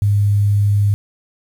sine tone, 102.1 Hz, G#2, 29 cents flat, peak -11 dBFS, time 0.02-0.94 s, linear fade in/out 0 ms, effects 7-bit

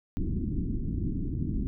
pink low-pass noise, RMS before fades -30 dBFS, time 0.17-1.67 s, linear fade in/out 0 ms, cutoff 330 Hz, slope 48 dB/octave, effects none

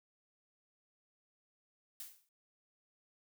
blue noise with exponential decay, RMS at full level -43 dBFS, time 2-2.29 s, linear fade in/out 2 ms, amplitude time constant 62 ms, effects none

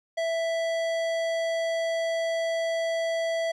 sine tone with tanh clipping, 660 Hz, E5, 2 cents sharp, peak -27 dBFS, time 0.17-3.52 s, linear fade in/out 10 ms, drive 17 dB, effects none

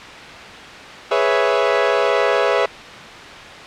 sawtooth chord, C# minor seventh, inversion second, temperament equal, 415.3 / 493.9 / 554.4 / 659.3 Hz, G#4 / B4 / C#5 / E5, 0 / 0 / 0 / 0 cents, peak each -16 dBFS, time 1.11-2.66 s, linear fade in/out 5 ms, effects white hiss -34 dBFS RMS until 3.66 s + low-pass 3000 Hz 12 dB/octave

